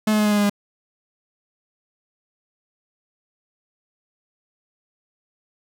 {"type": "tone with pitch steps", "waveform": "45% pulse", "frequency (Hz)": [215.2, 213.2, 211.3, 209.3, 207.4, 205.5, 203.6], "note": ["A3", "G#3", "G#3", "G#3", "G#3", "G#3", "G#3"], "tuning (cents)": [-38, 46, 30, 14, -2, -18, -34], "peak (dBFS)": -16, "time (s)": [0.07, 0.497], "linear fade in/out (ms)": 5, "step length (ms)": 61, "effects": []}